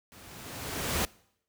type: noise with level ramp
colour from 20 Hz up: pink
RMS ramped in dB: -52 to -27 dBFS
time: 0.12-1.05 s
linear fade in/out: 0 ms
effects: noise-tail reverb RT60 0.7 s tail -23 dB re dry + high-pass 60 Hz 12 dB/octave